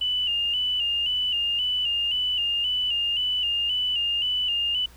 sine tone with vibrato, 2900 Hz, F#7, 35 cents flat, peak -22 dBFS, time 0.01-4.86 s, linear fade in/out 5 ms, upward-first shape square, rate 1.9 Hz, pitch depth 49 cents each way, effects added 60 Hz sine -48 dBFS peak until 4.96 s + pink hiss -53 dBFS RMS until 4.96 s

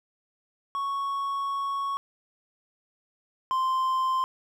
triangle tone pair in turn, 1108.7 / 1043.2 Hz, C#6 / C6, 0 / -5 cents, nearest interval minor second, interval 105 cents, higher first, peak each -25 / -21 dBFS, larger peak second, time 0.75-1.97 / 3.51-4.24 s, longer first, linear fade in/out 0 ms, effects none

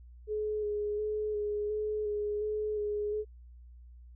sine tone with vibrato, 421.1 Hz, G#4, 24 cents sharp, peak -30 dBFS, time 0.27-3.25 s, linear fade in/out 50 ms, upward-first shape square, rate 1.4 Hz, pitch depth 18 cents each way, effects added 60 Hz sine -49 dBFS peak until 4.15 s

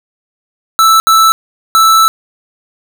square tone bursts at uneven times, 1318.5 Hz, E6, in tune, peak -5 dBFS, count 3, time 0.79-1 / 1.07-1.32 / 1.75-2.08 s, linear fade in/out 0 ms, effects none

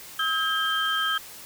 sine tone cluster, 1284 / 1608 / 3155 Hz, E6 / G6 / G7, -46 / +44 / +10 cents, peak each -27 dBFS, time 0.19-1.18 s, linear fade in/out 5 ms, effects white hiss -43 dBFS RMS until 1.45 s

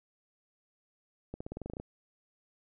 accelerating click train, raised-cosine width 2 ms, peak -26 dBFS, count 11, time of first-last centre 1.34-1.8 s, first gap 65 ms, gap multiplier 0.92, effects none

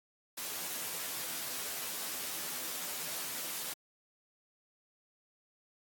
white noise with comb filter, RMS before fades -39 dBFS, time 0.37-3.74 s, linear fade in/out 10 ms, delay 12 ms, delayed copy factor +0.7, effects high-pass 150 Hz 12 dB/octave + AAC 64 kbps

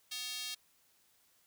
square tone with high-pass filter, 248.8 Hz, B3, 13 cents sharp, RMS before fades -41 dBFS, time 0.11-0.55 s, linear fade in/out 10 ms, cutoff 3600 Hz, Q 1.9, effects white hiss -70 dBFS RMS until 1.46 s

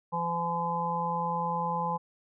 harmonic tone, 170 Hz, F3, 46 cents flat, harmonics 1 / 3 / 5 / 6, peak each -35 / -37 / -31 / -32 dBFS, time 0.12-1.98 s, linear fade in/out 20 ms, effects none

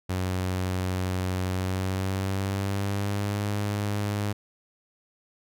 sawtooth tone with pitch glide, 92.5 to 102.64 Hz, F#2 to G#2, 0 to -20 cents, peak -22 dBFS, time 0.09-4.33 s, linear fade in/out 10 ms, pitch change +180 cents, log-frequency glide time 1.47-3.45 s, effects none

